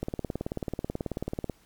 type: click train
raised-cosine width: 2 ms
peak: -17 dBFS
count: 28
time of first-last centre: 0.03-1.497 s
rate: 18.4 Hz
effects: pink hiss -62 dBFS RMS until 1.65 s + MP3 96 kbps